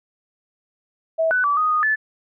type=tone with pitch steps; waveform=sine; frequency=649 / 1494 / 1154 / 1245 / 1236 / 1740 Hz; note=E5 / F#6 / D6 / D#6 / D#6 / A6; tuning=-27 / +16 / -31 / +1 / -12 / -20 cents; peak=-16 dBFS; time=1.18-1.96 s; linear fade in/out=20 ms; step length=130 ms; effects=none